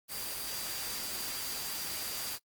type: tone in noise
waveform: sine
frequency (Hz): 4737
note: D8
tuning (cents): +14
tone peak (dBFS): -44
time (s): 0.08-2.39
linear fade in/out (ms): 50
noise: white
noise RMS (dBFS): -38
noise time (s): 0.08-2.39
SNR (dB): -9
effects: noise-tail reverb RT60 0.1 s tail -23 dB re dry + Opus 24 kbps